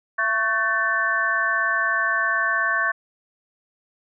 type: tone cluster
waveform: sine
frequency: 672 / 1111 / 1527 / 1766 Hz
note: E5 / C#6 / G6 / A6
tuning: +33 / +4 / -46 / +6 cents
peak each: -31 / -25 / -23 / -23 dBFS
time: 0.18-2.92 s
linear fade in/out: 10 ms
effects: none